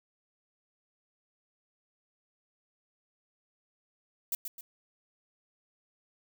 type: noise with echo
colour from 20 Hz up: violet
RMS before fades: -31 dBFS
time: 4.32-4.35 s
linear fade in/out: 2 ms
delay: 130 ms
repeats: 2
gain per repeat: -7 dB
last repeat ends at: 4.61 s
effects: none